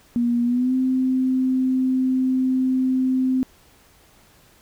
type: tone with pitch glide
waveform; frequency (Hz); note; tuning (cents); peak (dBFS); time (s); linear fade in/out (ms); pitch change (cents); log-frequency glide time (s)
sine; 238.8 to 258.9; A#3 to C4; +42 to -18; -17; 0.16-3.43; 0; +140; 0.44-0.74
effects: pink hiss -54 dBFS RMS until 4.61 s